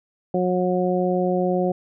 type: harmonic tone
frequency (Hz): 181.5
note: F#3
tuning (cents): -33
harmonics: 1 / 2 / 3 / 4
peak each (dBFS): -23 / -23 / -24 / -27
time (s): 0.34-1.72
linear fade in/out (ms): 5
effects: none